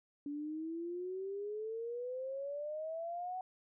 sine exponential sweep, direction up, 285.3 to 751 Hz, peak -38 dBFS, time 0.26-3.41 s, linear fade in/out 2 ms, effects none

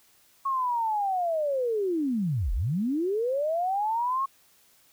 sine linear two-way sweep, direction down then up, 1103 to 36.41 to 1103 Hz, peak -24 dBFS, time 0.45-4.26 s, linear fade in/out 10 ms, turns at 2.53 s, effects white hiss -61 dBFS RMS until 4.92 s

